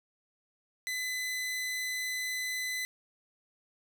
sawtooth tone, 2012 Hz, B6, 32 cents sharp, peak -29 dBFS, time 0.87-2.85 s, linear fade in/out 0 ms, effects none

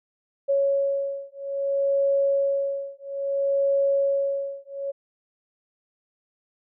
sine beating tone pair, 554.4 / 555 Hz, C#5 / C#5, 0 / +2 cents, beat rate 0.6 Hz, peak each -24 dBFS, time 0.48-4.92 s, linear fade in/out 20 ms, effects none

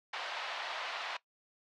pink band-pass noise, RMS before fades -40 dBFS, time 0.13-1.17 s, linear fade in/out 5 ms, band 680 to 4100 Hz, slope 24 dB/octave, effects noise-tail reverb RT60 0.1 s tail -18 dB re dry

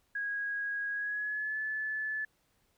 sine tone with pitch glide, 1648 to 1732.9 Hz, G#6 to A6, -14 to -27 cents, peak -32 dBFS, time 0.15-2.25 s, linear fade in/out 5 ms, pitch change +87 cents, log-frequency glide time 0.92-1.58 s, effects pink hiss -73 dBFS RMS until 2.77 s

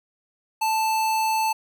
square tone, 880 Hz, A5, in tune, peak -21 dBFS, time 0.61-1.53 s, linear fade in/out 10 ms, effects none

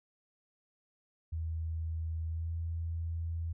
sine tone with pitch glide, 81 to 82.89 Hz, E2 to E2, -30 to +10 cents, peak -33 dBFS, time 1.32-3.53 s, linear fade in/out 10 ms, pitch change +40 cents, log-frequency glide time 2.28-2.52 s, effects none

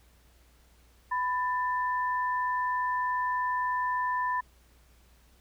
sine tone pair together, 997.3 / 1774 Hz, B5 / A6, +17 / +14 cents, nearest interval minor seventh, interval 997 cents, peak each -27 / -34 dBFS, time 1.11-4.41 s, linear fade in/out 10 ms, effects added 60 Hz sine -59 dBFS peak until 5.4 s + pink hiss -64 dBFS RMS until 5.4 s

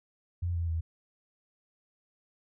sine tone with pitch steps, 87.31 / 84.53 / 81.84 Hz, F2 / E2 / E2, 0 / +44 / -12 cents, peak -28 dBFS, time 0.42-0.81 s, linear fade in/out 10 ms, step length 130 ms, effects none

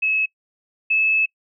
sine tone pair in turn, 2583 / 2604 Hz, E7 / E7, -36 / -22 cents, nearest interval unison, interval 14 cents, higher second, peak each -17 / -15 dBFS, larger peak second, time 0.02-0.26 / 0.9-1.26 s, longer second, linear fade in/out 10 ms, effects noise-tail reverb RT60 0.1 s tail -25 dB re dry

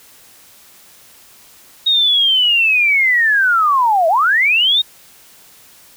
sine linear two-way sweep, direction down then up, 3771 to 627 to 3771 Hz, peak -10 dBFS, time 1.86-4.82 s, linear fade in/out 10 ms, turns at 4.08 s, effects white hiss -45 dBFS RMS until 5.96 s

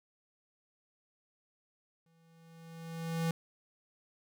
square tone with exponential growth, 164.81 Hz, E3, in tune, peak -29 dBFS, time 2.06-3.31 s, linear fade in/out 2 ms, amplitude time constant 270 ms, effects none

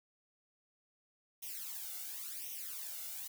blue noise with flanger, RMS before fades -44 dBFS, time 1.42-3.28 s, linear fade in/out 10 ms, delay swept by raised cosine 0.33 to 1.43 ms, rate 0.93 Hz, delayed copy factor +0.85, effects none

